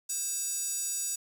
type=tone with high-pass filter; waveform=square; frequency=529 Hz; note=C5; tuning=19 cents sharp; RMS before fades=-33 dBFS; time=0.09-1.16 s; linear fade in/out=10 ms; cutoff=7400 Hz; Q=4.8; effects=9-bit